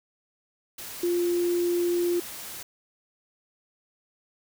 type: tone in noise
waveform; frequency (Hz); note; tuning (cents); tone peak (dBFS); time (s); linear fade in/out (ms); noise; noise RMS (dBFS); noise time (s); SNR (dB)
sine; 349.2; F4; 0; -22; 1.03-2.2; 5; white; -39; 0.78-2.63; +14
effects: none